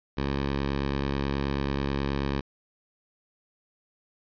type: tone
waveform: 10% pulse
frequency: 69.3 Hz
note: C#2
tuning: in tune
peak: -18 dBFS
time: 0.17-2.41 s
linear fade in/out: 10 ms
effects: resampled to 11025 Hz